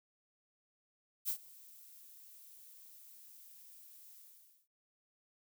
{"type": "noise with ADSR envelope", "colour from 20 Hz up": "violet", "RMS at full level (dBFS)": -34, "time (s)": [1.25, 4.68], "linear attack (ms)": 40, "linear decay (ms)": 82, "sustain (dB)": -23, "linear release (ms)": 500, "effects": []}